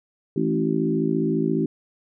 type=harmonic tone with a mistuned harmonic; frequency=54.5 Hz; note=A1; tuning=16 cents flat; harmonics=3 / 4 / 5 / 6 / 7; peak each=-26 / -26 / -26 / -26 / -26 dBFS; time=0.36-1.66 s; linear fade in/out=5 ms; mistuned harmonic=5; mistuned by=+17 cents; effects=none